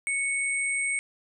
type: tone pair together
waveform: sine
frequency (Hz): 2217 / 8472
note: C#7 / C9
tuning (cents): 0 / +21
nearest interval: octave + major seventh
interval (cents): 2321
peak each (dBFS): -26 / -31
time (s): 0.07-0.99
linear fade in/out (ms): 0
effects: none